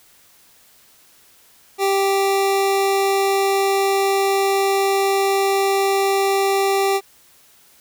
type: tone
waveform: 25% pulse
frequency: 392 Hz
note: G4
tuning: in tune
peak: -12 dBFS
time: 1.78-7.01 s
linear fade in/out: 50 ms
effects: white hiss -52 dBFS RMS until 7.8 s